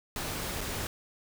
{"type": "noise with dropouts", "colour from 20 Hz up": "pink", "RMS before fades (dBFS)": -35, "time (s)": [0.16, 0.87], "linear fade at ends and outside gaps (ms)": 1, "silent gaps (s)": [0.608, 0.612], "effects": []}